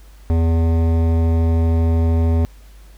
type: tone with hard clipping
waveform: sine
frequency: 82.41 Hz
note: E2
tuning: in tune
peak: -15 dBFS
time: 0.3-2.45 s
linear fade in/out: 0 ms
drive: 15 dB
effects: added 50 Hz sine -40 dBFS peak until 2.97 s + pink hiss -52 dBFS RMS until 2.97 s